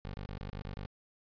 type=tone bursts; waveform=15% pulse; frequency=49.51 Hz; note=G1; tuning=18 cents sharp; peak=-33 dBFS; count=7; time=0.05-0.86 s; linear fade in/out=0 ms; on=90 ms; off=30 ms; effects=resampled to 11025 Hz